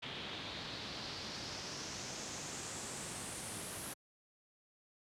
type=noise with low-pass filter sweep; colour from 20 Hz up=pink; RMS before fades=-44 dBFS; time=0.02-3.94 s; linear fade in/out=10 ms; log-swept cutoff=3300 to 11000 Hz; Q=3.3; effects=high-pass 100 Hz 12 dB/octave